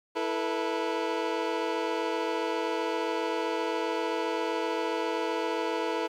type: chord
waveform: 25% pulse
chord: E suspended fourth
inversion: none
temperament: equal with one note detuned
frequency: 329.6 / 440 / 487.6 Hz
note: E4 / A4 / B4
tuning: 0 / 0 / -22 cents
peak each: -29 / -28 / -29 dBFS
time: 0.15-6.08 s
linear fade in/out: 20 ms
effects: low-pass 4000 Hz 12 dB/octave + 10-bit